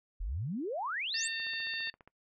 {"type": "exponential sweep", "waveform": "sine", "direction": "up", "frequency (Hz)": [36.98, 8670], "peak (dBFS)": -33, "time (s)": [0.2, 1.28], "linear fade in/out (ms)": 10}
{"type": "harmonic tone", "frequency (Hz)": 906, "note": "A#5", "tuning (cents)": -50, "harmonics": [2, 3, 4, 5], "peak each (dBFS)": [-38, -40, -41, -42], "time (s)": [1.14, 1.9], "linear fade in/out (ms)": 2}
{"type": "click train", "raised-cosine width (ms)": 0.5, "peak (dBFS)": -38, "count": 11, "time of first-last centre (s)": [1.4, 2.076], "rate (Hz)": 14.8}
{"effects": ["noise-tail reverb RT60 0.1 s tail -22 dB re dry"]}